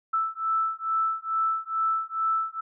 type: beating tone pair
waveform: sine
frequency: 1318 / 1320.3 Hz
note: E6 / E6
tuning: -1 / +2 cents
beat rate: 2.3 Hz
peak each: -27 dBFS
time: 0.13-2.61 s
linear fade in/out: 10 ms
effects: none